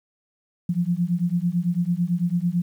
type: beating tone pair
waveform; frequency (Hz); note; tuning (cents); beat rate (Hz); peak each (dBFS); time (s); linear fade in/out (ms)
sine; 170.1 / 179.1; F3 / F3; -45 / +44; 9; -23; 0.69-2.62; 5
effects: 9-bit